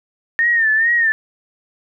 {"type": "tone with vibrato", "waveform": "sine", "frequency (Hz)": 1817, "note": "A#6", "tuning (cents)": -45, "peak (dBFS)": -12, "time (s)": [0.39, 1.12], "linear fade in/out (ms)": 0, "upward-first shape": "sine", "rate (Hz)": 2.3, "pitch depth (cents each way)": 80, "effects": []}